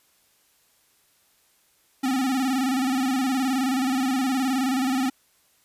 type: tone with vibrato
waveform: square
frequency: 261.6 Hz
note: C4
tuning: in tune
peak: -22 dBFS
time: 2.03-5.1 s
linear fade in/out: 10 ms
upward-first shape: square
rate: 19 Hz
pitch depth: 66 cents each way
effects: white hiss -63 dBFS RMS until 5.64 s + resampled to 32000 Hz